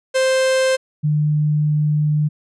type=tone pair in turn; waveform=45% pulse / sine; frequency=523.3 / 150.45 Hz; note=C5 / D3; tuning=0 / +42 cents; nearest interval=octave + minor seventh; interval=2158 cents; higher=first; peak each=-14 dBFS; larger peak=neither; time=0.14-0.77 / 1.03-2.29 s; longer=second; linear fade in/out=20 ms; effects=resampled to 24000 Hz